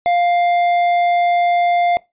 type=tone with tanh clipping; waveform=sine; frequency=700 Hz; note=F5; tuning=4 cents sharp; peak=-14 dBFS; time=0.06-1.97 s; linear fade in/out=0 ms; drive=10 dB; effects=noise-tail reverb RT60 0.2 s tail -21 dB re dry + resampled to 8000 Hz